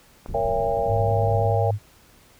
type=click; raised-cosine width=1 ms; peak=-23 dBFS; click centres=0.261 s
type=low-pass noise; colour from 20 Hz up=pink; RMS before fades=-33 dBFS; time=0.28-1.56 s; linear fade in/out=10 ms; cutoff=200 Hz; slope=12 dB/octave
type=chord; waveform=sine; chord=A# diminished seventh; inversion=none; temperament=just; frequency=466.2 / 559.4 / 671.3 / 805.5 Hz; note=A#4 / C#5 / E5 / G5; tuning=0 / +16 / +31 / +47 cents; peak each=-26 dBFS; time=0.34-1.71 s; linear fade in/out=5 ms
type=tone; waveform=sine; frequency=103.83 Hz; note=G#2; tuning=in tune; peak=-21 dBFS; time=0.87-1.79 s; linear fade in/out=50 ms
effects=pink hiss -54 dBFS RMS until 2.39 s